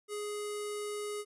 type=tone with low-pass filter; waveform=square; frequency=416.1 Hz; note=G#4; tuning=3 cents sharp; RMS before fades=-38 dBFS; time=0.08-1.25 s; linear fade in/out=50 ms; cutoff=10000 Hz; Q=3.5; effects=none